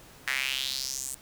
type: tone with high-pass filter sweep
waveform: square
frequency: 66.5 Hz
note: C2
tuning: 29 cents sharp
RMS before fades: -32 dBFS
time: 0.27-1.15 s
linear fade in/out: 5 ms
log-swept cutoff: 1800 to 8700 Hz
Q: 3.7
effects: pink hiss -52 dBFS RMS until 1.21 s